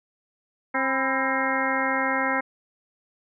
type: harmonic tone with a mistuned harmonic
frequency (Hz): 266.4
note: C4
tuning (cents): +31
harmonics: 1 / 2 / 3 / 4 / 5 / 6 / 7 / 8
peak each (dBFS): -30 / -30 / -30 / -30 / -30 / -30 / -30 / -30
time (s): 0.74-2.41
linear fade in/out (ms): 10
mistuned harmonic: 4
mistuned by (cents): -99
effects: none